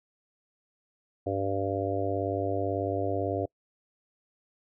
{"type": "harmonic tone", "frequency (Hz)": 98.1, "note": "G2", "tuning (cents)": 2, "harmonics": [1, 3, 4, 5, 6, 7], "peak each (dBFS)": [-34, -34, -34, -34, -34, -34], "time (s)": [1.26, 3.46], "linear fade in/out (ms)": 10, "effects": ["noise-tail reverb RT60 0.1 s tail -26 dB re dry"]}